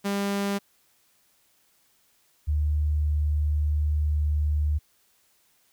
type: tone pair in turn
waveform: sawtooth / sine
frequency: 200 / 74.92 Hz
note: G3 / D2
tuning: +35 / +35 cents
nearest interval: octave + perfect fourth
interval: 1700 cents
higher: first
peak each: -21 dBFS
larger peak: neither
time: 0.04-0.59 / 2.47-4.79 s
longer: second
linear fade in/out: 20 ms
effects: white hiss -65 dBFS RMS until 5.72 s